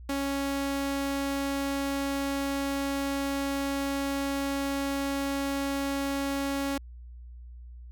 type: tone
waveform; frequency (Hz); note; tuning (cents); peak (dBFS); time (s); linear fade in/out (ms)
sawtooth; 277.2; C#4; 0; -24; 0.09-6.78; 5
effects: added 60 Hz sine -42 dBFS peak until 7.91 s